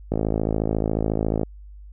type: click train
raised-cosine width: 2 ms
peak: -9 dBFS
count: 72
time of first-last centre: 0.12-1.432 s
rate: 54.1 Hz
effects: added 50 Hz sine -39 dBFS peak until 1.92 s